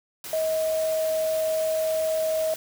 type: tone in noise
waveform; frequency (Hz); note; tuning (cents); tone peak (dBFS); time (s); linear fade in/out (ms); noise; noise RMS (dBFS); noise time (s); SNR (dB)
sine; 635; D#5; +35; -22; 0.33-2.54; 2; white; -37; 0.24-2.56; +12
effects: none